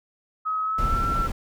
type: tone with pitch glide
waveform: sine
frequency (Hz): 1274 to 1345.9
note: D#6 to E6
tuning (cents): +41 to +36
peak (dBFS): -23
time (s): 0.45-1.28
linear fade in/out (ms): 20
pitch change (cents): +95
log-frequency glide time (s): 0.63-0.98
type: noise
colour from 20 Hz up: brown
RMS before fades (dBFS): -26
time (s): 0.78-1.32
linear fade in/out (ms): 5
effects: none